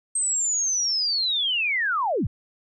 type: linear sweep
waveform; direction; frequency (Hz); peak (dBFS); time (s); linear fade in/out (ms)
sine; down; 8372 to 55; -21; 0.15-2.27; 5
effects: none